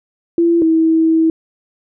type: tone pair in turn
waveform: sine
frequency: 338.2 / 323.3 Hz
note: E4 / E4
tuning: +44 / -34 cents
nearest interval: minor second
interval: 78 cents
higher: first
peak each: -9 dBFS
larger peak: neither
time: 0.38-0.62 / 0.62-1.3 s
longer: second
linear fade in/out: 2 ms
effects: none